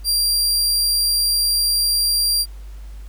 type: tone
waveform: sawtooth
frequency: 4748 Hz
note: D8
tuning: 18 cents sharp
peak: -13 dBFS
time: 0.04-2.46 s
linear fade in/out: 50 ms
effects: added 50 Hz sine -32 dBFS peak until 3.08 s + pink hiss -52 dBFS RMS until 3.08 s